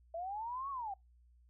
sine linear two-way sweep, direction up then down, 648 to 1132 to 750 Hz, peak -38 dBFS, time 0.14-0.94 s, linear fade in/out 5 ms, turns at 0.7 s, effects noise-tail reverb RT60 0.2 s tail -26 dB re dry + added 60 Hz sine -62 dBFS peak until 1.49 s

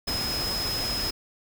sine tone in noise, 5110 Hz, D#8, 45 cents sharp, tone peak -28 dBFS, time 0.07-1.11 s, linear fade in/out 10 ms, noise pink, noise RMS -32 dBFS, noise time 0.07-1.11 s, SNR +1 dB, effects none

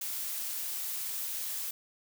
blue noise, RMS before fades -36 dBFS, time 0.01-1.71 s, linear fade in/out 5 ms, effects none

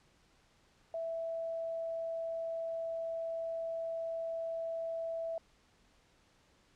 sine tone, 659.3 Hz, E5, in tune, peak -35 dBFS, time 0.94-5.38 s, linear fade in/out 2 ms, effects pink hiss -68 dBFS RMS until 6.75 s + low-pass 7000 Hz 12 dB/octave

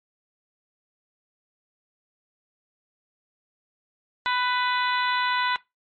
harmonic tone, 496.8 Hz, B4, 10 cents sharp, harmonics 2 / 3 / 4 / 5 / 6 / 7 / 8, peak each -25 / -27 / -30 / -35 / -38 / -34 / -35 dBFS, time 4.26-5.56 s, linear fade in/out 0 ms, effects noise-tail reverb RT60 0.2 s tail -20 dB re dry + MP3 32 kbps

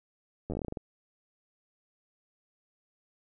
slowing click train, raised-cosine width 2 ms, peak -22 dBFS, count 12, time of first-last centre 0.5-0.772 s, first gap 10 ms, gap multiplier 1.17, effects none

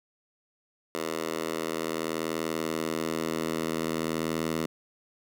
10% pulse tone with high-pass filter sweep, 80.5 Hz, E2, 41 cents flat, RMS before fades -31 dBFS, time 0.95-4.66 s, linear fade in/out 0 ms, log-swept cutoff 410 to 210 Hz, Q 1, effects none

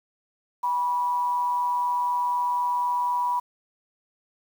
sine tone with amplitude modulation, 978 Hz, B5, 17 cents flat, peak -20 dBFS, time 0.63-3.4 s, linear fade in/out 10 ms, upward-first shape sine, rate 164 Hz, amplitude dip 40%, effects 8-bit

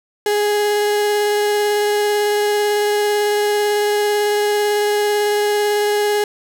35% pulse tone with vibrato, 415.3 Hz, G#4, in tune, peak -13 dBFS, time 0.26-6.24 s, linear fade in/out 2 ms, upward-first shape sine, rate 18 Hz, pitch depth 9 cents each way, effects none

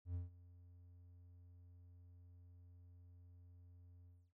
triangle tone with ADSR envelope, 88 Hz, F2, 14 cents sharp, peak -37 dBFS, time 0.05-4.33 s, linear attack 96 ms, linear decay 150 ms, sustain -20 dB, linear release 260 ms, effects none

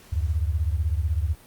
sine beating tone pair, 73.6 / 89.6 Hz, D2 / F2, +4 / +45 cents, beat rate 16 Hz, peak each -23 / -26 dBFS, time 0.12-1.35 s, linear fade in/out 10 ms, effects pink hiss -51 dBFS RMS until 1.46 s + Opus 48 kbps

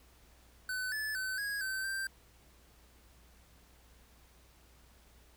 square tone with pitch steps, 1509 / 1734 / 1523 / 1652 / 1541 / 1570 Hz, F#6 / A6 / F#6 / G#6 / G6 / G6, +34 / -26 / +50 / -10 / -30 / +2 cents, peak -35 dBFS, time 0.69-2.07 s, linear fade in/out 2 ms, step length 230 ms, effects added 60 Hz sine -62 dBFS peak until 5.36 s + pink hiss -64 dBFS RMS until 5.36 s

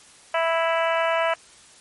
harmonic tone, 329.6 Hz, E4, in tune, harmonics 2 / 3 / 4 / 5 / 6 / 7 / 8 / 9, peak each -22 / -26 / -28 / -30 / -32 / -33 / -34 / -35 dBFS, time 0.34-1.34 s, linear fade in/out 5 ms, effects white hiss -50 dBFS RMS until 1.8 s + MP3 48 kbps

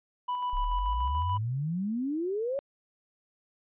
triangle tone with tremolo, 989 Hz, B5, 2 cents sharp, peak -26 dBFS, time 0.28-1.38 s, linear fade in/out 10 ms, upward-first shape square, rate 6.9 Hz, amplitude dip 30%
sine exponential sweep, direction up, 31.45 to 571 Hz, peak -28 dBFS, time 0.53-2.59 s, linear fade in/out 0 ms
effects resampled to 8000 Hz

